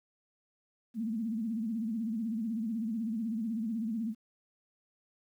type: tone with vibrato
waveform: sine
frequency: 223.5 Hz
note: A3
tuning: 27 cents sharp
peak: -31 dBFS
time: 0.94-4.15 s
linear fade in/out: 50 ms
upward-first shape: sine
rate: 16 Hz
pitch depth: 110 cents each way
effects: 11-bit